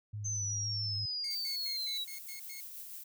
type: tone with vibrato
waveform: sine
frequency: 103.83 Hz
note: G#2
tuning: in tune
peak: -37 dBFS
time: 0.13-1.06 s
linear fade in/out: 10 ms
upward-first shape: sine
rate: 5.9 Hz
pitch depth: 26 cents each way
type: exponential sweep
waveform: sine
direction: down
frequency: 6272 to 3862 Hz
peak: -34 dBFS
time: 0.24-2.05 s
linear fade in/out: 20 ms
type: tone bursts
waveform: 15% pulse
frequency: 2169 Hz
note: C#7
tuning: 38 cents flat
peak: -39 dBFS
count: 7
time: 1.24-2.604 s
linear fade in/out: 2 ms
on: 110 ms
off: 99 ms
type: noise with tremolo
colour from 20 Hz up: violet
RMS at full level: -45 dBFS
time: 1.3-3.04 s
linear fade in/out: 10 ms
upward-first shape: sine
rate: 6.2 Hz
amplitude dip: 30%
effects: none